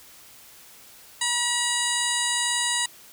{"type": "harmonic tone with a mistuned harmonic", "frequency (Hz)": 962, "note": "B5", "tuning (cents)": -46, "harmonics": [1, 2, 3, 4, 5, 7, 8, 9, 10], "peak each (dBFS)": [-32, -29, -32, -29, -34, -31, -32, -34, -31], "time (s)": [1.21, 2.86], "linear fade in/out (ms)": 5, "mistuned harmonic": 10, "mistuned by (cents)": -56, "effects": ["white hiss -49 dBFS RMS until 3.12 s"]}